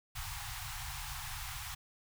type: band-stop noise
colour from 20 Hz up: pink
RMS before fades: -42 dBFS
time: 0.15-1.75 s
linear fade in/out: 10 ms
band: 140 to 740 Hz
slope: 96 dB/octave
effects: none